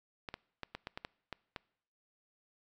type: clicks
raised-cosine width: 0.3 ms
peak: -24 dBFS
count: 9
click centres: 0.288 / 0.341 / 0.633 / 0.75 / 0.871 / 0.975 / 1.049 / 1.327 / 1.562 s
effects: noise-tail reverb RT60 0.7 s tail -24 dB re dry